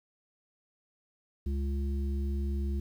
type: harmonic tone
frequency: 69.3 Hz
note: C#2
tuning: in tune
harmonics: 1 / 3 / 5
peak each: -29 / -39 / -43 dBFS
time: 1.46-2.8 s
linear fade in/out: 5 ms
effects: 10-bit